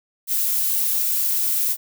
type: noise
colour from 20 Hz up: violet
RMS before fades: -21 dBFS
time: 0.27-1.77 s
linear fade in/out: 50 ms
effects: none